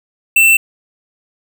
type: tone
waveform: square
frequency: 2679 Hz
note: E7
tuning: 27 cents sharp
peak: -7 dBFS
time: 0.36-0.57 s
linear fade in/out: 5 ms
effects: none